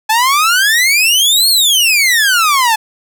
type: exponential two-way sweep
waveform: sawtooth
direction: up then down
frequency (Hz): 852 to 4400 to 852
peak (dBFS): -5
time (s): 0.09-2.76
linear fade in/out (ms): 10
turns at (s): 1.49
effects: none